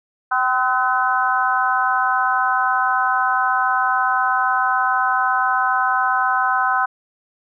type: harmonic tone with a mistuned harmonic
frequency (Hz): 256.1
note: C4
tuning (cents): -37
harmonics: 3 / 4 / 5 / 6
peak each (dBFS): -21 / -21 / -21 / -21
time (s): 0.31-6.86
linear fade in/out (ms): 10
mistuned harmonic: 6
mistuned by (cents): -34
effects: none